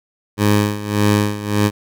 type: tone with tremolo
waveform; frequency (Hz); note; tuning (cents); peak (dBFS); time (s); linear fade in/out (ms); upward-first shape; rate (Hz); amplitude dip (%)
15% pulse; 103.83; G#2; 0; -5; 0.37-1.71; 50; sine; 1.7; 80
effects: none